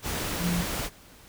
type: tone in noise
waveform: sine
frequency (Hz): 174.61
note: F3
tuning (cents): 0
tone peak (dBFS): -25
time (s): 0.39-0.65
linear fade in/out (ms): 50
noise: pink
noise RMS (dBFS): -31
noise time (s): 0.02-0.9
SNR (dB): +3
effects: pink hiss -52 dBFS RMS until 1.28 s